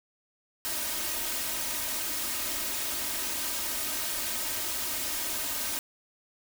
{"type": "noise with comb filter", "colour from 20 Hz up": "white", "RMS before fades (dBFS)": -32, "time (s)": [0.65, 5.79], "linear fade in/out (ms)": 0, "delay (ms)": 3.2, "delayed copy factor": 0.75, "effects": []}